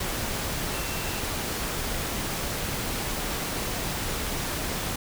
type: tone in noise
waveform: sine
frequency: 2695 Hz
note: E7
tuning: 38 cents sharp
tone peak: -41 dBFS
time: 0.74-1.2 s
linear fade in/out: 5 ms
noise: pink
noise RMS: -30 dBFS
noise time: 0-4.96 s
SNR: -14 dB
effects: none